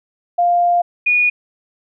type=tone pair in turn; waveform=sine; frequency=700 / 2454 Hz; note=F5 / D#7; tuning=+4 / -25 cents; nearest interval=octave + minor seventh; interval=2171 cents; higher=second; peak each=-11 dBFS; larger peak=neither; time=0.38-0.82 / 1.06-1.3 s; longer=first; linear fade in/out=10 ms; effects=none